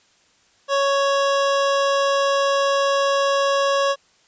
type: tone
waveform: 25% pulse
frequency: 555 Hz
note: C#5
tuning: 2 cents sharp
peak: -13 dBFS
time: 0.68-3.96 s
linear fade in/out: 50 ms
effects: white hiss -58 dBFS RMS until 4.27 s + resampled to 16000 Hz